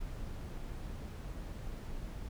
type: noise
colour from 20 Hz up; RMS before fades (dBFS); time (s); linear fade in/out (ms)
brown; -42; 0-2.29; 10
effects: none

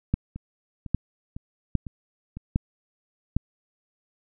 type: two click trains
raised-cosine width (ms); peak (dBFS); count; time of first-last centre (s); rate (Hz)
5; -9 / -23; 5 / 5; 0.14-3.366 / 0.36-2.37; 1.24 / 1.99
effects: none

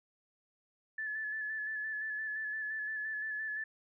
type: tone with vibrato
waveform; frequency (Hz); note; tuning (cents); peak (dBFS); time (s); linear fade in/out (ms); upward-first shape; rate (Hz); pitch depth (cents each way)
sine; 1733; A6; -27; -35; 0.98-3.64; 5; square; 5.8; 24
effects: none

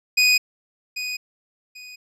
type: tone with echo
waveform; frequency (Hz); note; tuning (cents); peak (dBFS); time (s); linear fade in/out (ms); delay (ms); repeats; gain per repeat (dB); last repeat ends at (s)
25% pulse; 2489; D#7; 0; -10; 0.17-0.38; 10; 790; 2; -12; 1.96
effects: low-pass 12000 Hz 12 dB/octave

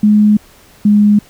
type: tone pair in turn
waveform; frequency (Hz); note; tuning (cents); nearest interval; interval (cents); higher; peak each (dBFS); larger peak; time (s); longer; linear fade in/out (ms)
sine; 210.2 / 207.5; G#3 / G#3; +21 / -1; unison; 22; first; -5; neither; 0.03-0.37 / 0.85-1.19; neither; 5
effects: pink hiss -44 dBFS RMS until 1.29 s

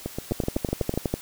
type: two click trains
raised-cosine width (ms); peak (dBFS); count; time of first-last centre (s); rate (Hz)
2; -10 / -15; 11 / 8; 0.32-1.14 / 0.06-0.939; 12.2 / 7.96
effects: white hiss -43 dBFS RMS until 1.21 s

